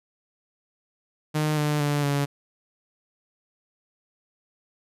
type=tone with pitch steps; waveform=sawtooth; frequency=152.8 / 149.22 / 145.73 / 142.32 Hz; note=D#3 / D3 / D3 / C#3; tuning=-31 / +28 / -13 / +46 cents; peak=-18 dBFS; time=1.34-2.26 s; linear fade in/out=20 ms; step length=230 ms; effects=resampled to 32000 Hz